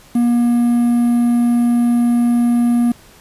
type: tone with quantisation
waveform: triangle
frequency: 238.7 Hz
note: A#3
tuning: 41 cents sharp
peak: -9 dBFS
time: 0.15-2.92 s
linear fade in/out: 5 ms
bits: 6
effects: pink hiss -45 dBFS RMS until 3.2 s + resampled to 32000 Hz